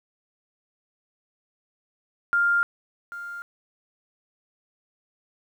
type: tone with echo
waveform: sine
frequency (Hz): 1400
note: F6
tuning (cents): +4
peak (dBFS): -18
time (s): 2.33-2.63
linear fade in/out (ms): 0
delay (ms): 790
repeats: 1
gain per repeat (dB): -15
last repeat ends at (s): 3.42
effects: 9-bit